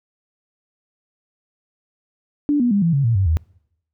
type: tone with pitch steps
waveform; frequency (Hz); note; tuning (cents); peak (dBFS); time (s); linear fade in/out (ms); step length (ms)
sine; 291.7 / 242.5 / 201.6 / 167.54 / 139.26 / 115.76 / 96.23 / 79.99; D4 / B3 / G3 / E3 / C#3 / A#2 / G2 / D#2; -12 / -31 / +49 / +28 / +8 / -12 / -32 / +48; -14; 2.49-3.37; 0; 110
effects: noise-tail reverb RT60 0.8 s tail -26 dB re dry